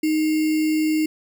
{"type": "tone with sample-and-hold", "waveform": "sine", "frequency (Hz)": 311.1, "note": "D#4", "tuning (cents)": 0, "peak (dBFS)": -17, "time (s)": [0.03, 1.06], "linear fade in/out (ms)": 5, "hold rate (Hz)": 2450, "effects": []}